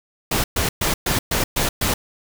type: noise bursts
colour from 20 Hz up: pink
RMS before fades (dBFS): -20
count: 7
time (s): 0.31-1.94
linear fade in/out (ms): 5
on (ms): 130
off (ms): 120
effects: none